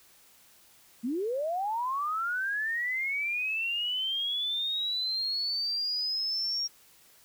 sine linear sweep, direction up, 216.5 to 5610 Hz, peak -28 dBFS, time 1.03-6.68 s, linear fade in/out 20 ms, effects white hiss -59 dBFS RMS until 7.24 s

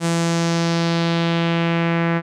sawtooth tone with low-pass filter sweep, 167.9 Hz, E3, 32 cents sharp, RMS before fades -19 dBFS, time 0-2.22 s, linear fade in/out 50 ms, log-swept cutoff 8500 to 1900 Hz, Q 1.9, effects none

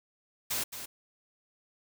white noise with echo, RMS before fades -32 dBFS, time 0.5-0.64 s, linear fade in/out 10 ms, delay 220 ms, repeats 1, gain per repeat -9 dB, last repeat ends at 0.86 s, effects none

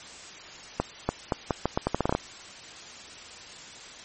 accelerating click train, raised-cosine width 1 ms, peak -9 dBFS, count 13, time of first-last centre 0.8-2.15 s, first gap 290 ms, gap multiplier 0.8, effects white hiss -44 dBFS RMS until 4.04 s + MP3 32 kbps

